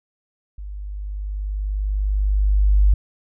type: tone with level ramp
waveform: sine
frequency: 50.2 Hz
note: G1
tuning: 42 cents sharp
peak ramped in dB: -30 to -10 dBFS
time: 0.58-2.94 s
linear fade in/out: 5 ms
effects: none